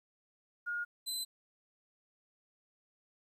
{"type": "tone pair in turn", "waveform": ["sine", "25% pulse"], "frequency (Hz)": [1428, 4039], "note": ["F6", "B7"], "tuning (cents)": [38, 38], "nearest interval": "octave + tritone", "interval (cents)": 1800, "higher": "second", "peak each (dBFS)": [-34, -31], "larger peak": "second", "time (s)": [[0.66, 0.85], [1.06, 1.25]], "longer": "neither", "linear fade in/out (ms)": 20, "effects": ["12-bit"]}